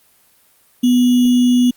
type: tone with sample-and-hold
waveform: sine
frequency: 246.9 Hz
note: B3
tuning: in tune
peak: -9 dBFS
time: 0.83-1.71 s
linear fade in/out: 10 ms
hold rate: 3150 Hz
effects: white hiss -54 dBFS RMS until 1.76 s + Opus 32 kbps